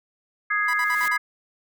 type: chord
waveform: sine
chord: Ab major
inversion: second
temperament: equal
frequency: 1244.5 / 1661.2 / 2093 Hz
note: Eb6 / Ab6 / C7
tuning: 0 / 0 / 0 cents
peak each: -26 / -23 / -26 dBFS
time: 0.5-1.18 s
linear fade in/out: 10 ms
type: noise with exponential growth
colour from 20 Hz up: white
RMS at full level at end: -33 dBFS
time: 0.57-1.08 s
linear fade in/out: 0 ms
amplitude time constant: 110 ms
type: tone bursts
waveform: 30% pulse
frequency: 987.8 Hz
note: B5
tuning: in tune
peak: -25 dBFS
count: 5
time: 0.68-1.168 s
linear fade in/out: 5 ms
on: 56 ms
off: 52 ms
effects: none